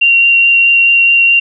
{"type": "tone with vibrato", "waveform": "sine", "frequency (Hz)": 2759, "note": "F7", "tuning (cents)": -22, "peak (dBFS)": -5, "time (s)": [0.01, 1.4], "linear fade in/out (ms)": 10, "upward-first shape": "triangle", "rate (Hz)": 4.7, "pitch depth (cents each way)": 11, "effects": []}